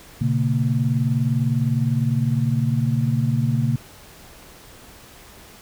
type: tone cluster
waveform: sine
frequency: 120.3 / 140.1 / 228.6 Hz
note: B2 / C#3 / A#3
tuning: -45 / +19 / -34 cents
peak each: -21 / -21 / -24 dBFS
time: 0.21-3.76 s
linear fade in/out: 5 ms
effects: pink hiss -45 dBFS RMS until 5.61 s